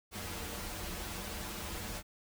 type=noise with comb filter; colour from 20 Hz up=pink; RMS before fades=-41 dBFS; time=0.11-2.03 s; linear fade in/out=50 ms; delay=7.5 ms; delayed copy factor=-0.75; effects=none